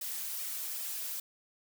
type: noise with flanger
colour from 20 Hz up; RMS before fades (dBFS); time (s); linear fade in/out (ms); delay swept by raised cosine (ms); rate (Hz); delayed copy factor
blue; -38; 0.01-1.2; 5; 1.6 to 7.1; 2.5; +1
effects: none